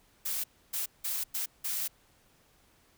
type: noise bursts at uneven times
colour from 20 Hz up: blue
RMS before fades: -33 dBFS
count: 5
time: 0.25-0.44 / 0.73-0.86 / 1.04-1.24 / 1.34-1.46 / 1.64-1.88 s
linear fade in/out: 10 ms
effects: pink hiss -65 dBFS RMS until 2.97 s